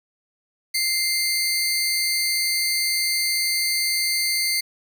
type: tone pair together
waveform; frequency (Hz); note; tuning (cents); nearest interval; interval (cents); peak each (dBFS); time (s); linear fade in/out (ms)
sawtooth; 2093 / 4581; C7 / D8; 0 / -44; octave + major second; 1356; -20; 0.74-4.61; 10
effects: none